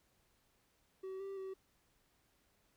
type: tone with pitch steps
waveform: triangle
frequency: 380.1 / 391.1 / 382.2 Hz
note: F#4 / G4 / G4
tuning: +47 / -4 / -44 cents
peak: -40 dBFS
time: 1.03-1.54 s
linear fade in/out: 10 ms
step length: 170 ms
effects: pink hiss -75 dBFS RMS until 2.76 s

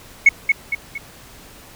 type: tone with echo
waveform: sine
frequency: 2200 Hz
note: C#7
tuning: 14 cents flat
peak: -3 dBFS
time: 0.26-0.29 s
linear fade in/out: 5 ms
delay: 230 ms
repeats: 3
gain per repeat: -7 dB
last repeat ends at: 0.98 s
effects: tanh soft clip ceiling -3 dBFS + pink hiss -43 dBFS RMS until 1.75 s

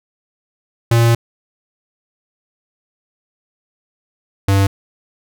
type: tone pair in turn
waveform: square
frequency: 116.54 / 98.18 Hz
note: A#2 / G2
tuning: 0 / +3 cents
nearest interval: minor third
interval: 297 cents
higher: first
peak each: -10 / -11 dBFS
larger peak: first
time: 0.91-1.15 / 4.48-4.67 s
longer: first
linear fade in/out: 5 ms
effects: none

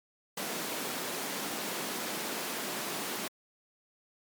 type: high-pass noise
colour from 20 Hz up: pink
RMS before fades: -36 dBFS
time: 0.37-3.28 s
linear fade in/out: 5 ms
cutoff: 200 Hz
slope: 24 dB/octave
effects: MP3 96 kbps

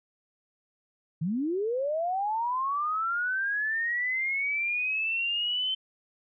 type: linear sweep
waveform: sine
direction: up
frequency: 146.83 to 3088 Hz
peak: -26 dBFS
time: 1.21-5.75 s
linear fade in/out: 10 ms
effects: none

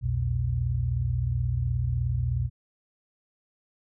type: tone cluster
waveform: sine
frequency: 62.3 / 85.2 / 121.6 Hz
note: B1 / F2 / B2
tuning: +16 / -42 / -26 cents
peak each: -30 / -30 / -26 dBFS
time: 0.01-2.5 s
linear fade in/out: 50 ms
effects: none

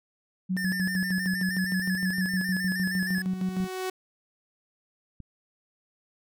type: tone with tremolo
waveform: sine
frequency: 185.5 Hz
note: F#3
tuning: 5 cents sharp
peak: -24 dBFS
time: 0.49-3.68 s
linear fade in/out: 20 ms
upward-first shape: square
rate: 6.5 Hz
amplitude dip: 60%
type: tone with vibrato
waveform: square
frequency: 1753 Hz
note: A6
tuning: 7 cents flat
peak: -30 dBFS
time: 0.57-3.22 s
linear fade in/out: 2 ms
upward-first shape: square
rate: 6.4 Hz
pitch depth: 46 cents each way
type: tone with exponential growth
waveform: sawtooth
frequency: 373 Hz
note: F#4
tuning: 14 cents sharp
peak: -24 dBFS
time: 2.61-3.9 s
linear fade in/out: 5 ms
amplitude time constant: 280 ms
type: clicks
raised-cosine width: 5 ms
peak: -30 dBFS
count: 2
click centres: 3.603 / 5.203 s
effects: none

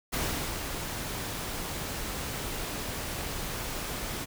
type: noise with ADSR envelope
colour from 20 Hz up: pink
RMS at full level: -30 dBFS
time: 0.12-4.26 s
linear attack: 19 ms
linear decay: 420 ms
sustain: -5 dB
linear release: 29 ms
effects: none

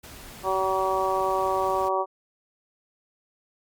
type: noise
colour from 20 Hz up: pink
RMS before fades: -43 dBFS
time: 0.03-1.89 s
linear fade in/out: 10 ms
type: harmonic tone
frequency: 189.9 Hz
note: F#3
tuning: 45 cents sharp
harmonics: 2 / 3 / 4 / 5 / 6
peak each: -28 / -28 / -28 / -28 / -28 dBFS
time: 0.43-2.06 s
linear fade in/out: 50 ms
effects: MP3 96 kbps

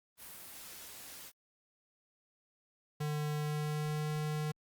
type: noise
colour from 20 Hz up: white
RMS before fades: -49 dBFS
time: 0.17-1.32 s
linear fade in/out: 50 ms
type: tone with pitch glide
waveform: square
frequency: 150 to 152.01 Hz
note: D3 to D#3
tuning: +37 to -40 cents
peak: -34 dBFS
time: 3-4.52 s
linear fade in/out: 10 ms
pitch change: +23 cents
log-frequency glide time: 3.39-4.09 s
effects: Opus 32 kbps

